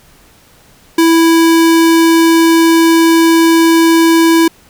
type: tone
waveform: square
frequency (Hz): 329.6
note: E4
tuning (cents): 0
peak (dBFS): -6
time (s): 0.98-4.48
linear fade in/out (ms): 5
effects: pink hiss -45 dBFS RMS until 4.69 s